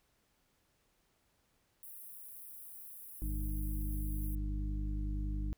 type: high-pass noise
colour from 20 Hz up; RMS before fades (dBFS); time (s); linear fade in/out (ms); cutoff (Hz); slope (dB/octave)
white; -50; 1.83-4.35; 0; 10000; 48
type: harmonic tone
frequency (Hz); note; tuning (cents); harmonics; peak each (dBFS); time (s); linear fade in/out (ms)
50.8; G#1; -38; 1 / 2 / 3 / 4 / 6; -34 / -45 / -48 / -48 / -46; 3.22-5.53; 0
effects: pink hiss -75 dBFS RMS until 5.57 s